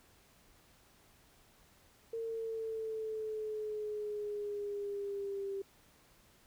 sine exponential sweep, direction down, 456.4 to 392 Hz, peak -36 dBFS, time 2.13-5.62 s, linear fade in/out 5 ms, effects pink hiss -65 dBFS RMS until 6.46 s

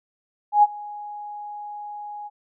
sine tone with ADSR envelope, 830.6 Hz, G#5, in tune, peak -9 dBFS, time 0.52-2.3 s, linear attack 110 ms, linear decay 33 ms, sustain -23 dB, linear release 35 ms, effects none

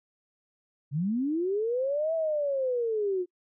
sine linear two-way sweep, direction up then down, 130.81 to 659.3 to 349.9 Hz, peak -25 dBFS, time 0.91-3.26 s, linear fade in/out 50 ms, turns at 2.14 s, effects noise-tail reverb RT60 0.1 s tail -25 dB re dry

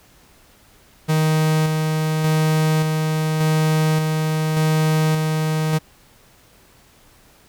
45% pulse tone with tremolo, 156.5 Hz, D#3, 10 cents sharp, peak -15 dBFS, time 1.08-5.79 s, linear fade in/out 20 ms, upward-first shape square, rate 0.86 Hz, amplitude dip 30%, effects pink hiss -52 dBFS RMS until 7.48 s

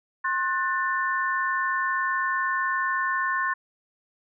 sine chord, F# diminished, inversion second, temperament just, 1065.6 / 1480 / 1776 Hz, C6 / F#6 / A6, +31 / 0 / +16 cents, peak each -26 / -30 / -27 dBFS, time 0.24-3.54 s, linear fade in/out 10 ms, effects none

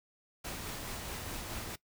pink noise with tremolo, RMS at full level -40 dBFS, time 0.44-1.76 s, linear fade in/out 10 ms, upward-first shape sine, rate 4.7 Hz, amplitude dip 25%, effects noise-tail reverb RT60 0.1 s tail -20 dB re dry

